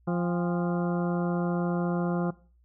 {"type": "harmonic tone with a mistuned harmonic", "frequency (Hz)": 174.61, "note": "F3", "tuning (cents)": 0, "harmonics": [1, 2, 3, 4, 5, 6, 7, 8], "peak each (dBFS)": [-26, -32, -36, -38, -40, -42, -43, -44], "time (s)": [0.07, 2.31], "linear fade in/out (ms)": 10, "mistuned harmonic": 5, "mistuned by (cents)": -120, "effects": ["noise-tail reverb RT60 0.4 s tail -20 dB re dry", "added 60 Hz sine -59 dBFS peak until 2.64 s"]}